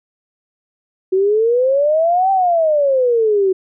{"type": "exponential two-way sweep", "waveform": "sine", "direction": "up then down", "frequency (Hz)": [370, 784, 370], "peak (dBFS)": -11, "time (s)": [1.12, 3.53], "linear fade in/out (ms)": 10, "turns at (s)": 2.31, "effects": []}